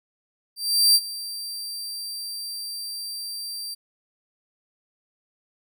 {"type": "tone with ADSR envelope", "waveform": "sawtooth", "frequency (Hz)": 4699, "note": "D8", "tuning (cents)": 0, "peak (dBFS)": -10, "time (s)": [0.56, 3.75], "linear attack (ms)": 390, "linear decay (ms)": 47, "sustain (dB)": -18, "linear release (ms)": 17, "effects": []}